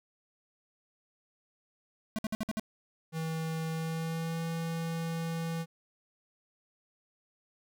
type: tone bursts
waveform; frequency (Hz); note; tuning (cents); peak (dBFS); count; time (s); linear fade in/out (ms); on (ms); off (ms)
square; 217.7; A3; -18; -31; 6; 2.16-2.596; 0; 26; 56
type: tone with pitch glide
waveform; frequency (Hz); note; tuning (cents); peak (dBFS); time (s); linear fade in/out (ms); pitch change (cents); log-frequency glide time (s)
square; 161.3 to 165.07; E3 to E3; -37 to +3; -33; 3.12-5.66; 50; +40; 3.72-4.42
effects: none